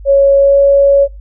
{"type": "tone with pitch glide", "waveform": "sine", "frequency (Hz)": [554.4, 558.6], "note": ["C#5", "C#5"], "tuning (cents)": [0, 13], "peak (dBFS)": -4, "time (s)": [0.05, 1.08], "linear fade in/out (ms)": 50, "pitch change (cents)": 13, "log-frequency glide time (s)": [0.37, 0.58], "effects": ["noise-tail reverb RT60 0.2 s tail -19 dB re dry", "added 50 Hz sine -28 dBFS peak until 1.2 s"]}